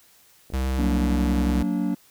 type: clicks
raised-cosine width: 2 ms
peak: -28 dBFS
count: 2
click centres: 0.502 / 0.523 s
type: tone with vibrato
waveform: square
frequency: 65.41 Hz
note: C2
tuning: in tune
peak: -23 dBFS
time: 0.53-1.63 s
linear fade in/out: 10 ms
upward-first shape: triangle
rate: 8.6 Hz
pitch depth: 14 cents each way
type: chord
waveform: triangle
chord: Gb augmented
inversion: none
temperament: just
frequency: 185 / 231.2 / 289.1 Hz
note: Gb3 / Bb3 / D4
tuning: 0 / -14 / -27 cents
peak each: -24 / -25 / -24 dBFS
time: 0.78-1.95 s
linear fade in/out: 10 ms
effects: white hiss -56 dBFS RMS until 2.1 s